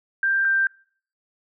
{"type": "tone pair in turn", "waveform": "sine", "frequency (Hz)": [1581, 1575.3], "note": ["G6", "G6"], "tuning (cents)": [14, 8], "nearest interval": "unison", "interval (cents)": 6, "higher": "first", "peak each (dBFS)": [-18, -17], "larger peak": "second", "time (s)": [[0.23, 0.45], [0.45, 0.67]], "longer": "neither", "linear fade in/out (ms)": 2, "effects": ["noise-tail reverb RT60 0.5 s tail -24 dB re dry"]}